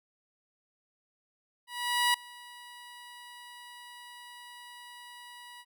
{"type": "tone with ADSR envelope", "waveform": "15% pulse", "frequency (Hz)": 970, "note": "B5", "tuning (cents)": -31, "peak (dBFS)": -16, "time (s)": [1.67, 5.65], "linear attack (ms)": 470, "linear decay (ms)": 4, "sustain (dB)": -24, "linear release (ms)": 48, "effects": []}